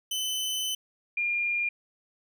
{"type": "tone pair in turn", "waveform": ["sawtooth", "sine"], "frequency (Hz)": [3034, 2408], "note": ["F#7", "D7"], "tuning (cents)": [43, 43], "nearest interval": "major third", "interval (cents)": 400, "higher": "first", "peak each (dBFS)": -25, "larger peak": "neither", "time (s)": [[0.11, 0.75], [1.17, 1.69]], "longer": "first", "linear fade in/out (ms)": 5, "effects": []}